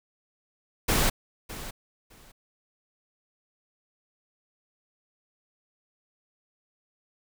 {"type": "noise with echo", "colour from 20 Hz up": "pink", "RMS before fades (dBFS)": -23, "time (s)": [0.88, 1.1], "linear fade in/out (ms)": 10, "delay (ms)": 610, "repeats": 2, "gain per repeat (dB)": -15, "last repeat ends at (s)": 2.32, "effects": []}